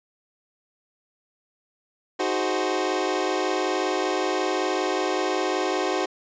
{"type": "chord", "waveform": "25% pulse", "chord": "Ab dominant seventh", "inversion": "second", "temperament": "equal", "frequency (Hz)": [311.1, 370, 415.3, 523.3], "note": ["Eb4", "Gb4", "Ab4", "C5"], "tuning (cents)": [0, 0, 0, 0], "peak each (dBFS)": [-26, -22, -27, -26], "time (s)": [2.19, 6.06], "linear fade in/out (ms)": 10, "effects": ["resampled to 16000 Hz"]}